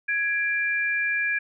sine tone pair together, 1663 / 2366 Hz, G#6 / D7, +2 / +12 cents, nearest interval tritone, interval 610 cents, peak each -24 / -26 dBFS, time 0.08-1.39 s, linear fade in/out 10 ms, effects none

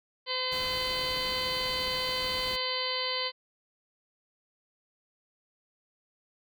harmonic tone, 511 Hz, C5, 41 cents flat, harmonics 1 / 2 / 3 / 4 / 5 / 6 / 7 / 8 / 9, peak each -37 / -37 / -47 / -37 / -46 / -35 / -43 / -36 / -36 dBFS, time 0.26-3.32 s, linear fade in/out 50 ms
pink noise, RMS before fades -42 dBFS, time 0.51-2.57 s, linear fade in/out 20 ms
effects none

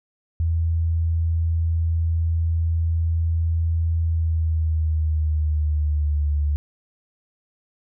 sine tone with pitch glide, 82.41 to 73.42 Hz, E2 to D2, 0 to 0 cents, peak -18 dBFS, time 0.4-6.56 s, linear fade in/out 0 ms, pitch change -200 cents, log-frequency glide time 4.01-6.28 s, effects none

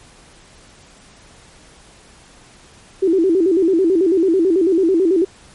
sine tone with vibrato, 355.5 Hz, F4, 31 cents sharp, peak -11 dBFS, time 3.02-5.25 s, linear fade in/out 10 ms, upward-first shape square, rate 9.1 Hz, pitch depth 130 cents each way, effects pink hiss -46 dBFS RMS until 5.54 s + MP3 48 kbps

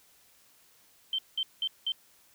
sine tone bursts, 3117 Hz, G7, 11 cents flat, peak -27 dBFS, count 4, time 1.13-1.92 s, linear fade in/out 2 ms, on 55 ms, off 190 ms, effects white hiss -62 dBFS RMS until 2.34 s

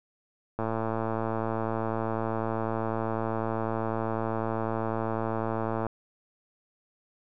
click train, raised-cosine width 1 ms, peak -16 dBFS, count 592, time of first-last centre 0.59-5.867 s, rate 112 Hz, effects none

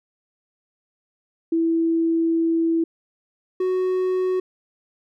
sine / triangle tone pair in turn, 329.6 / 370 Hz, E4 / F#4, 0 / 0 cents, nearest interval major second, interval 200 cents, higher second, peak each -17 dBFS, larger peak neither, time 1.52-2.84 / 3.6-4.4 s, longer first, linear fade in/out 5 ms, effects none

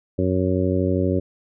harmonic tone, 92.5 Hz, F#2, in tune, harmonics 1 / 2 / 3 / 4 / 5 / 6, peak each -23 / -25 / -24 / -25 / -28 / -27 dBFS, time 0.18-1.2 s, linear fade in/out 10 ms, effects none

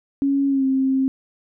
sine tone with pitch glide, 277.2 to 265.8 Hz, C#4 to C4, 0 to +27 cents, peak -16 dBFS, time 0.22-1.08 s, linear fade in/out 0 ms, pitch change -73 cents, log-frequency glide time 0.48-0.65 s, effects none

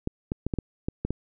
clicks, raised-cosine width 3 ms, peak -14 dBFS, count 8, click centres 0.074 / 0.319 / 0.466 / 0.538 / 0.587 / 0.885 / 1.05 / 1.106 s, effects none

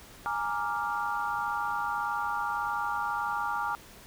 sine chord, Bb dominant seventh, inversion third, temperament equal, 830.6 / 932.3 / 1174.7 / 1396.9 Hz, Ab5 / Bb5 / D6 / F6, 0 / 0 / 0 / 0 cents, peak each -34 dBFS, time 0.26-3.75 s, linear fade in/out 0 ms, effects pink hiss -51 dBFS RMS until 4.06 s

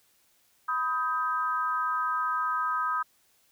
sine tone cluster, 994 / 1259 / 1574 Hz, B5 / D#6 / G6, +11 / +20 / +7 cents, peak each -33 / -27 / -34 dBFS, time 0.68-3.03 s, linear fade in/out 10 ms, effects white hiss -66 dBFS RMS until 3.51 s

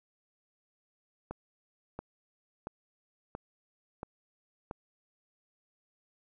click train, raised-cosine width 1 ms, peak -24 dBFS, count 6, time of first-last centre 1.31-4.711 s, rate 1.47 Hz, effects none

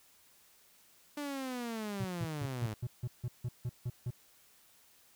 sawtooth linear sweep, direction down, 295.8 to 103.83 Hz, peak -33 dBFS, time 1.17-2.74 s, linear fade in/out 5 ms
triangle tone bursts, 122.1 Hz, B2, 19 cents flat, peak -31 dBFS, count 11, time 2-4.106 s, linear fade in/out 5 ms, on 46 ms, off 160 ms
effects white hiss -64 dBFS RMS until 5.15 s

